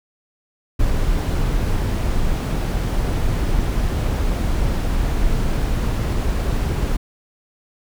brown noise, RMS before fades -19 dBFS, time 0.79-6.97 s, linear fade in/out 10 ms, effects none

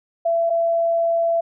sine tone pair in turn, 671 / 671 Hz, E5 / E5, +31 / +31 cents, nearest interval unison, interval 0 cents, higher neither, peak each -16 / -16 dBFS, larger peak neither, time 0.25-0.5 / 0.5-1.41 s, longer second, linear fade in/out 10 ms, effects none

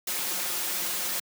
white noise with comb filter, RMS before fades -30 dBFS, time 0.07-1.2 s, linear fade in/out 5 ms, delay 5.6 ms, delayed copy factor +0.9, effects high-pass 200 Hz 12 dB/octave

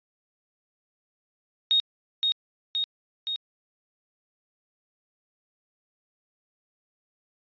sine tone with echo, 3729 Hz, A#7, in tune, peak -18 dBFS, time 1.71-1.8 s, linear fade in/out 0 ms, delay 520 ms, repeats 3, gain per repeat -3 dB, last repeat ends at 3.36 s, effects resampled to 11025 Hz

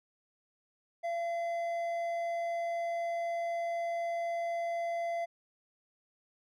triangle tone with hard clipping, 681 Hz, F5, 44 cents flat, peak -33 dBFS, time 1.03-5.26 s, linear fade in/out 20 ms, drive 9 dB, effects none

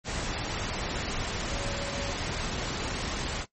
sine tone in noise, 562 Hz, C#5, 24 cents sharp, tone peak -37 dBFS, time 1.48-2.15 s, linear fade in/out 50 ms, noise pink, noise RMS -32 dBFS, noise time 0.04-3.46 s, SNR -8 dB, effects noise-tail reverb RT60 0.1 s tail -17 dB re dry + MP3 32 kbps

